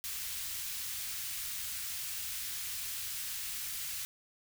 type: band-stop noise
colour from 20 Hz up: white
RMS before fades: -39 dBFS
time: 0.04-4.05 s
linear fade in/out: 0 ms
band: 100 to 1800 Hz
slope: 12 dB/octave
effects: none